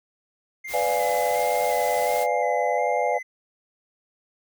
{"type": "tone with vibrato", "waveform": "triangle", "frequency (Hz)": 2070, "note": "C7", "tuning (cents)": -19, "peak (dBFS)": -31, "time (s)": [0.64, 3.23], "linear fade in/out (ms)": 10, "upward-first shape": "square", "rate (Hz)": 1.4, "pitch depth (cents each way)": 29}
{"type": "noise", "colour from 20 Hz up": "white", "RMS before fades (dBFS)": -35, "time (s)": [0.67, 2.27], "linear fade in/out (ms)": 50}
{"type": "chord", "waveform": "sine", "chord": "B diminished seventh", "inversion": "none", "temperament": "equal with one note detuned", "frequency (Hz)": [499.9, 587.3, 698.5, 830.6], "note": ["B4", "D5", "F5", "Ab5"], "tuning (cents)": [21, 0, 0, 0], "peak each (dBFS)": -26, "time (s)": [0.73, 3.19], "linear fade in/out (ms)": 20}
{"effects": []}